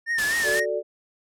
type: tone with vibrato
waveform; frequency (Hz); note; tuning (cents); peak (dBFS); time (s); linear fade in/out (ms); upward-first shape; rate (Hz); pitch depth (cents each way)
triangle; 1788; A6; +27; -20; 0.06-0.66; 50; sine; 4; 80
type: noise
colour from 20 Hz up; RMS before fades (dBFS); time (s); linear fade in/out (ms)
white; -28; 0.18-0.6; 5
type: chord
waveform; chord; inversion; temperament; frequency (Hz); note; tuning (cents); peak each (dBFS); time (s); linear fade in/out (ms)
sine; D major; first; equal; 370 / 440 / 587.3; F#4 / A4 / D5; 0 / 0 / 0; -30 / -28 / -26; 0.43-0.83; 50
effects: low-pass 10000 Hz 12 dB/octave